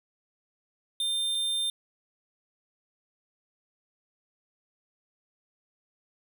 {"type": "tone pair in turn", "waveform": "square", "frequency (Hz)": [3600, 3600], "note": ["A7", "A7"], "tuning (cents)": [39, 39], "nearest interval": "unison", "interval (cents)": 0, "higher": "neither", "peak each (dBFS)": -27, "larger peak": "neither", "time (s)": [[1, 1.35], [1.35, 1.7]], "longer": "neither", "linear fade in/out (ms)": 2, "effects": []}